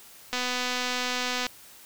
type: click train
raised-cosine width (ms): 0.2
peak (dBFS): -12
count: 284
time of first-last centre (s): 0.33-1.467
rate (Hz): 249
effects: white hiss -50 dBFS RMS until 1.85 s